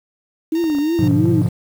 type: tone with vibrato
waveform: sine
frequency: 311.1 Hz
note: D#4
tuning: in tune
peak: -15 dBFS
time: 0.52-1.42 s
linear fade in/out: 5 ms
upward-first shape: triangle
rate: 2.9 Hz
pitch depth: 180 cents each way
type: tone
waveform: 10% pulse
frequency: 922 Hz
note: A#5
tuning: 19 cents flat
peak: -25 dBFS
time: 0.55-1.08 s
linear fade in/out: 2 ms
type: clicks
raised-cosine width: 1 ms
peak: -20 dBFS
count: 11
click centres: 0.641 / 0.7 / 0.75 / 0.786 / 0.989 / 1.041 / 1.072 / 1.112 / 1.257 / 1.418 / 1.462 s
type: chord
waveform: triangle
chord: G# diminished seventh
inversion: none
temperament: equal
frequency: 103.83 / 123.47 / 146.83 / 174.61 Hz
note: G#2 / B2 / D3 / F3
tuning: 0 / 0 / 0 / 0 cents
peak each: -18 / -17 / -21 / -17 dBFS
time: 0.99-1.49 s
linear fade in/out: 5 ms
effects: 7-bit